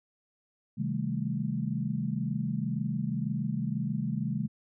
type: chord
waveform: sine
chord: A half-diminished seventh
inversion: first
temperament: just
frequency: 132 / 158.4 / 198 / 220 Hz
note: C3 / Eb3 / G3 / A3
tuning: +16 / +31 / +18 / 0 cents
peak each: -34 dBFS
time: 0.77-4.48 s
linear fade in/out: 20 ms
effects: none